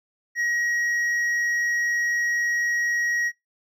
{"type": "tone with hard clipping", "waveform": "sine", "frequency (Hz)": 1898, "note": "A#6", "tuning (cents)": 31, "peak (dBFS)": -23, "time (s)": [0.35, 3.32], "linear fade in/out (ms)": 50, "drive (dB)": 4, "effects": ["noise-tail reverb RT60 0.2 s tail -23 dB re dry"]}